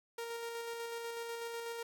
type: tone with tremolo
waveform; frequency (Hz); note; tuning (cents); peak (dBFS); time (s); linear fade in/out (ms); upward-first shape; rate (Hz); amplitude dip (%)
sawtooth; 465.3; A#4; -3; -35; 0.18-1.83; 5; square; 8.1; 25
effects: none